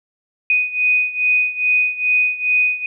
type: beating tone pair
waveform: sine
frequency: 2489 / 2491.4 Hz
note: D#7 / D#7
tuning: 0 / +2 cents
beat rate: 2.4 Hz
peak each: -16 / -19 dBFS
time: 0.5-2.86 s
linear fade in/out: 2 ms
effects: none